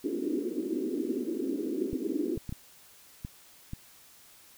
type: band-pass noise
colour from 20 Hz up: white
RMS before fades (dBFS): -32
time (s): 0.04-2.38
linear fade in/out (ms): 2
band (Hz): 250 to 380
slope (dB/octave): 48
type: clicks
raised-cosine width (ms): 5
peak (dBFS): -24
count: 6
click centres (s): 1.931 / 2.375 / 2.493 / 2.525 / 3.249 / 3.734
effects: white hiss -56 dBFS RMS until 4.57 s